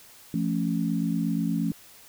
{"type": "chord", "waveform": "sine", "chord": "F augmented", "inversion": "none", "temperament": "equal with one note detuned", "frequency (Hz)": [171.61, 220, 277.2], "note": ["F3", "A3", "C#4"], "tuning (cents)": [-30, 0, 0], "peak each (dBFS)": [-27, -28, -29], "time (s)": [0.34, 1.72], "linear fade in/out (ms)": 2, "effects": ["white hiss -51 dBFS RMS until 2.08 s"]}